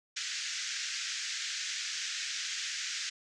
white band-pass noise, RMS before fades -37 dBFS, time 0.16-3.1 s, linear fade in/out 10 ms, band 1500 to 6900 Hz, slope 48 dB/octave, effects none

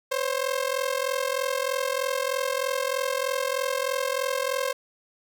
sawtooth ring-modulated tone, 530 Hz, C5, 22 cents sharp, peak -18 dBFS, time 0.11-4.73 s, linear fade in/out 10 ms, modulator 21.6 Hz, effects none

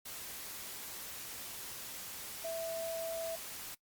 sine tone in noise, 659.3 Hz, E5, in tune, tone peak -36 dBFS, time 2.44-3.36 s, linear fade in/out 10 ms, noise white, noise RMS -45 dBFS, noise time 0.05-3.75 s, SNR +6 dB, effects noise-tail reverb RT60 0.1 s tail -21 dB re dry + Opus 48 kbps

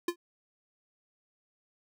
square tone with exponential decay, 346.7 Hz, F4, 13 cents flat, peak -25 dBFS, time 0.08-0.16 s, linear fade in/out 5 ms, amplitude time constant 16 ms, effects none

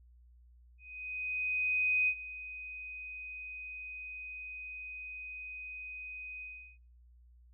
sine tone with ADSR envelope, 2503 Hz, D#7, 10 cents sharp, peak -26 dBFS, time 0.78-6.78 s, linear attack 1300 ms, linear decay 63 ms, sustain -16 dB, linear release 360 ms, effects noise-tail reverb RT60 0.4 s tail -18 dB re dry + added 60 Hz sine -57 dBFS peak until 7.53 s

